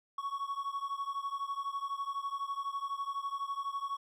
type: beating tone pair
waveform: triangle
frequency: 1108.7 / 1120.7 Hz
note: C#6 / C#6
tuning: 0 / +19 cents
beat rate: 12 Hz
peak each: -35 / -37 dBFS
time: 0.18-3.97 s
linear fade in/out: 5 ms
effects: none